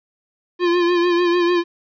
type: tone with vibrato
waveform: square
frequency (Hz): 349.2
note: F4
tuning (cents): 0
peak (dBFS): -15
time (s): 0.59-1.64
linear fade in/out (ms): 50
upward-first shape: triangle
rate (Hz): 6.7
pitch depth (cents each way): 49
effects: resampled to 11025 Hz + 9-bit